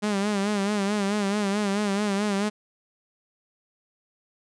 sawtooth tone with vibrato, 203.2 Hz, G#3, 38 cents flat, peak -19 dBFS, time 0.02-2.5 s, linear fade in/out 20 ms, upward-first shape sine, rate 4.6 Hz, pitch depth 72 cents each way, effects resampled to 22050 Hz

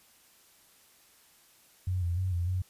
sine tone with pitch steps, 91.8 / 86.4 / 93.2 / 86.8 / 92 Hz, F#2 / F2 / F#2 / F2 / F#2, -13 / -18 / +13 / -10 / -9 cents, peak -27 dBFS, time 1.87-2.62 s, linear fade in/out 5 ms, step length 150 ms, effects white hiss -61 dBFS RMS until 2.69 s + resampled to 32000 Hz

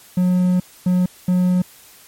triangle tone bursts at uneven times, 181.2 Hz, F#3, 36 cents flat, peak -11 dBFS, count 3, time 0.17-0.6 / 0.86-1.06 / 1.28-1.62 s, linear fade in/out 5 ms, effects white hiss -46 dBFS RMS until 2.07 s + MP3 64 kbps

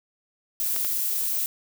violet noise, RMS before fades -26 dBFS, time 0.6-1.46 s, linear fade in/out 0 ms
clicks, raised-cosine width 0.2 ms, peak -16 dBFS, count 2, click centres 0.763 / 0.847 s
effects none

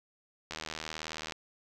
click train, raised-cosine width 0.2 ms, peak -20 dBFS, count 65, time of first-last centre 0.51-1.322 s, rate 78.8 Hz, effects none

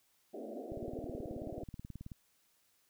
pink band-pass noise, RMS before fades -44 dBFS, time 0.33-1.64 s, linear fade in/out 10 ms, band 220 to 710 Hz, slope 96 dB/octave
click train, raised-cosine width 5 ms, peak -33 dBFS, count 27, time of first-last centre 0.72-2.118 s, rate 18.6 Hz
effects white hiss -73 dBFS RMS until 2.89 s

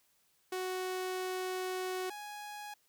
sawtooth tone pair in turn, 370.4 / 831.5 Hz, F#4 / G#5, +2 / +2 cents, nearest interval octave + major second, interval 1400 cents, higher second, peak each -31 / -39 dBFS, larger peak first, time 0.52-2.1 / 2.1-2.74 s, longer first, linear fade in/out 5 ms, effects white hiss -72 dBFS RMS until 2.88 s

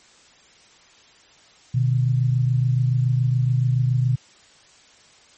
sine tone pair together, 123.47 / 150.54 Hz, B2 / D3, 0 / +43 cents, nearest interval minor third, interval 343 cents, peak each -17 / -24 dBFS, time 1.74-4.16 s, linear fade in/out 10 ms, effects white hiss -52 dBFS RMS until 5.37 s + MP3 32 kbps

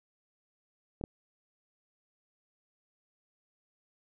clicks, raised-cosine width 2 ms, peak -28 / -20 dBFS, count 2, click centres 1.012 / 1.039 s, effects none

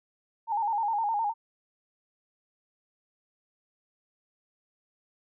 sine tone with vibrato, 865 Hz, A5, 30 cents flat, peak -25 dBFS, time 0.47-1.34 s, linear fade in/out 50 ms, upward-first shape square, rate 9.7 Hz, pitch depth 86 cents each way, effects none

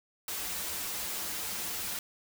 white noise with comb filter, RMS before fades -36 dBFS, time 0.28-1.99 s, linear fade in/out 2 ms, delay 7.5 ms, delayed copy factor -0.75, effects none

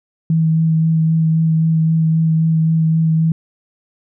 sine tone with vibrato, 161 Hz, E3, 41 cents flat, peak -11 dBFS, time 0.3-3.32 s, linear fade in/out 2 ms, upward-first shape sine, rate 3.8 Hz, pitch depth 13 cents each way, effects none

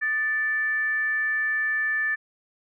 sine tone with frequency modulation, 1760 Hz, A6, in tune, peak -22 dBFS, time 0.01-2.16 s, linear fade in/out 20 ms, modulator 537 Hz, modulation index 0.26, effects none

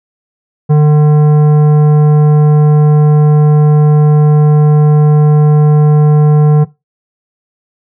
sine tone with tanh clipping, 150 Hz, D3, 37 cents sharp, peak -5 dBFS, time 0.69-6.65 s, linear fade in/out 20 ms, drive 12 dB, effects noise-tail reverb RT60 0.2 s tail -17 dB re dry

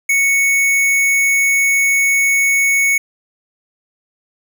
square tone, 2217 Hz, C#7, in tune, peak -12 dBFS, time 0.09-2.98 s, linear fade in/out 5 ms, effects none

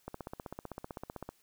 click train, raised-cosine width 1 ms, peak -26 dBFS, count 20, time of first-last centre 0.08-1.29 s, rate 15.7 Hz, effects white hiss -69 dBFS RMS until 1.42 s

